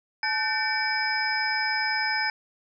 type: tone cluster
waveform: sine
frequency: 863 / 1526 / 1790 / 2290 / 5080 Hz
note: A5 / G6 / A6 / D7 / D#8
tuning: -34 / -47 / +29 / -44 / +35 cents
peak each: -30 dBFS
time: 0.23-2.3 s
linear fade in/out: 2 ms
effects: none